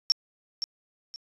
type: tone with echo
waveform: sine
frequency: 5480 Hz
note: F8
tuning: 34 cents flat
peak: -17 dBFS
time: 0.1-0.12 s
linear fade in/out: 0 ms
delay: 520 ms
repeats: 2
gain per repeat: -10 dB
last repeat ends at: 1.16 s
effects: resampled to 24000 Hz